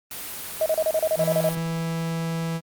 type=noise; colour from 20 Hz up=white; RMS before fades=-34 dBFS; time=0.11-1.55 s; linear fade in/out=2 ms
type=tone bursts; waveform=sine; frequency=633 Hz; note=D#5; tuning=30 cents sharp; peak=-18 dBFS; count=11; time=0.61-1.49 s; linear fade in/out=2 ms; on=50 ms; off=33 ms
type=tone; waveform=45% pulse; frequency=164.81 Hz; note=E3; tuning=in tune; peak=-25 dBFS; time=1.16-2.61 s; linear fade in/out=50 ms
effects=Opus 32 kbps